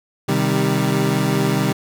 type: chord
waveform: 25% pulse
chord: C minor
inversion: none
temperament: equal with one note detuned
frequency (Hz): 130.81 / 155.56 / 197.48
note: C3 / Eb3 / G3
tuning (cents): 0 / 0 / +13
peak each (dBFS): -17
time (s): 0.28-1.73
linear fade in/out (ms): 10
effects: none